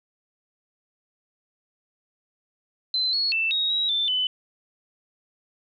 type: tone with pitch steps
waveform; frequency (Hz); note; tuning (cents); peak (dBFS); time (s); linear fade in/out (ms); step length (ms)
sine; 4063 / 4349 / 2661 / 3775 / 3848 / 3546 / 3014; B7 / C#8 / E7 / A#7 / B7 / A7 / F#7; +48 / -34 / +16 / +21 / -46 / +13 / +31; -21; 2.94-4.27; 2; 190
effects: none